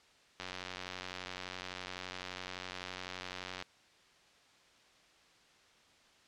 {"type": "click train", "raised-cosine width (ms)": 0.2, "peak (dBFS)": -23, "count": 297, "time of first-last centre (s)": [0.4, 3.624], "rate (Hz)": 91.8, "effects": ["white hiss -64 dBFS RMS until 6.27 s", "low-pass 5000 Hz 12 dB/octave"]}